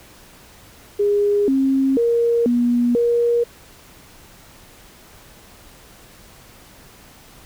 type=tone with pitch steps; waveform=sine; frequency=409.3 / 268.7 / 468.7 / 241 / 473.3 Hz; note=G#4 / C4 / A#4 / B3 / A#4; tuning=-25 / +46 / +9 / -42 / +26 cents; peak=-14 dBFS; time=0.99-3.44 s; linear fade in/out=10 ms; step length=490 ms; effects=pink hiss -46 dBFS RMS until 7.45 s